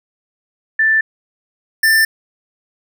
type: tone pair in turn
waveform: sine / square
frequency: 1767 / 1780.3 Hz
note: A6 / A6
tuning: +7 / +20 cents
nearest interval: unison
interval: 13 cents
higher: second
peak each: -10 dBFS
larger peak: neither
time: 0.79-1.01 / 1.83-2.05 s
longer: neither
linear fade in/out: 5 ms
effects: none